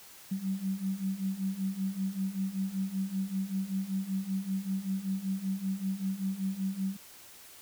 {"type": "beating tone pair", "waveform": "sine", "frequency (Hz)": [188.9, 194.1], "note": ["F#3", "G3"], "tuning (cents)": [36, -17], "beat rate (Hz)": 5.2, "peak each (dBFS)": [-35, -32], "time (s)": [0.31, 6.97], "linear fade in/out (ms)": 10, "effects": ["white hiss -52 dBFS RMS until 7.61 s"]}